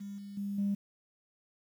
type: tone with level steps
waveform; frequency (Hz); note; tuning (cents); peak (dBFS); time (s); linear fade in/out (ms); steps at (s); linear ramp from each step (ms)
sine; 200.7; G3; +41; -39 / -42 / -33 / -27; 0-0.75; 10; 0.18 / 0.37 / 0.58; 5
effects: tanh soft clip ceiling -24 dBFS + 10-bit